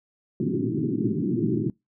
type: band-pass noise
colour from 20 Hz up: white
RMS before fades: -25 dBFS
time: 0.4-1.7 s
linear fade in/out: 2 ms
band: 110 to 380 Hz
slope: 96 dB/octave
effects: noise-tail reverb RT60 0.2 s tail -25 dB re dry